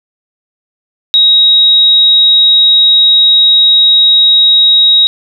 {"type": "tone", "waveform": "sine", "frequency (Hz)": 3800, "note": "A#7", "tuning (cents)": 33, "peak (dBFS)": -3, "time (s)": [1.14, 5.07], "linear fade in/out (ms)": 0, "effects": []}